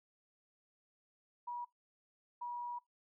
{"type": "tone bursts at uneven times", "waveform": "sine", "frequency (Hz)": 964, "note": "B5", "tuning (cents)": -42, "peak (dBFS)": -39, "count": 2, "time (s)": [[1.47, 1.65], [2.41, 2.79]], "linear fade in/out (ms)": 10, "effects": ["noise-tail reverb RT60 0.2 s tail -24 dB re dry"]}